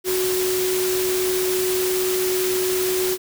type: tone in noise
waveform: sine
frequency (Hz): 370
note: F#4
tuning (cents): 0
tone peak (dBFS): -20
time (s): 0.04-3.18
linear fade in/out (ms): 50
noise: white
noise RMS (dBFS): -26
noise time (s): 0.04-3.18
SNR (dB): +3
effects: none